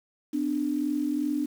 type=tone pair together; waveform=sine; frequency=254 / 296.7 Hz; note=B3 / D4; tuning=+49 / +18 cents; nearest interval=minor third; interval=269 cents; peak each=-30 / -26 dBFS; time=0.33-1.46 s; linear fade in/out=10 ms; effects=8-bit